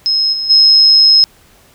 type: tone with level steps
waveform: sine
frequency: 5150 Hz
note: E8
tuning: 41 cents flat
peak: -10 / -16 / -4 dBFS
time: 0.06-1.24 s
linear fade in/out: 0 ms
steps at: 0.32 / 0.49 s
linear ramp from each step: 20 ms
effects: pink hiss -47 dBFS RMS until 1.74 s